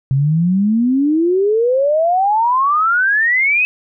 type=exponential sweep; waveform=sine; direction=up; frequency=130.81 to 2574 Hz; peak=-11 dBFS; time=0.11-3.65 s; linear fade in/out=0 ms; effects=none